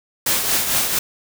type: noise with tremolo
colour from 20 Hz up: white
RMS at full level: -17 dBFS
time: 0.26-0.99 s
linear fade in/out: 5 ms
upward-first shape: triangle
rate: 4.4 Hz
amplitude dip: 55%
effects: none